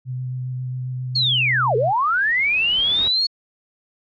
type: tone with vibrato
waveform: sine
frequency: 127.3 Hz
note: C3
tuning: 47 cents flat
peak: -24 dBFS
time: 0.05-1.93 s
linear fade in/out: 50 ms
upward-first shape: square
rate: 7.4 Hz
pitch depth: 10 cents each way
type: noise with exponential growth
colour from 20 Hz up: pink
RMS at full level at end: -32 dBFS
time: 1.14-3.08 s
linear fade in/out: 2 ms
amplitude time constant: 420 ms
type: linear two-way sweep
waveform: sine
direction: down then up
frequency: 4395 to 403.6 to 4395 Hz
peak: -16 dBFS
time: 1.15-3.27 s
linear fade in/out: 10 ms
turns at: 1.76 s
effects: resampled to 11025 Hz